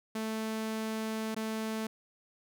sawtooth tone with dropouts, 220 Hz, A3, in tune, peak -29 dBFS, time 0.15-1.87 s, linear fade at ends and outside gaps 5 ms, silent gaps 1.347-1.363 s, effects none

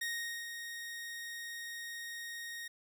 sawtooth tone with ADSR envelope, 1864.7 Hz, A#6, in tune, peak -31 dBFS, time 0.01-2.68 s, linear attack 7 ms, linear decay 440 ms, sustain -7 dB, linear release 7 ms, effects none

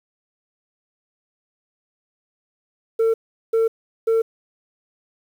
sine tone bursts, 451.3 Hz, A4, 44 cents sharp, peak -12 dBFS, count 3, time 2.99-4.22 s, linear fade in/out 10 ms, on 150 ms, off 390 ms, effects tanh soft clip ceiling -14 dBFS + 8-bit

